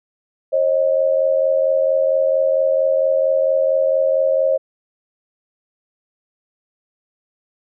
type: tone pair together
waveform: sine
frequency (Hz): 537.9 / 622.3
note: C5 / D#5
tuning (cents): +48 / 0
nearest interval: minor third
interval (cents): 252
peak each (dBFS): -15 / -18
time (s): 0.52-4.58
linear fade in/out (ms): 20
effects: none